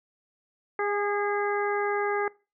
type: harmonic tone with a mistuned harmonic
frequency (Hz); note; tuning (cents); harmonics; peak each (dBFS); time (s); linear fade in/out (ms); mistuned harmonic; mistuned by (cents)
408.6; G#4; -28; 1 / 2 / 3 / 4 / 5; -28 / -31 / -33 / -34 / -35; 0.79-2.28; 2; 2; +16
effects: noise-tail reverb RT60 0.3 s tail -22 dB re dry